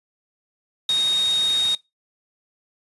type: tone in noise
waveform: sine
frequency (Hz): 3729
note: A#7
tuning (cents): 0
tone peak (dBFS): -17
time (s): 0.89-1.75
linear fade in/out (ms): 2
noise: white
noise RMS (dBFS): -31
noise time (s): 0.89-1.75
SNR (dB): +11
effects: noise-tail reverb RT60 0.2 s tail -22 dB re dry + resampled to 24000 Hz